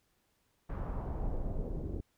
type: noise with low-pass filter sweep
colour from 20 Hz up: brown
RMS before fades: -36 dBFS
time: 0.69-2.01 s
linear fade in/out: 10 ms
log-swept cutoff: 1300 to 380 Hz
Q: 1.6
effects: pink hiss -75 dBFS RMS until 2.17 s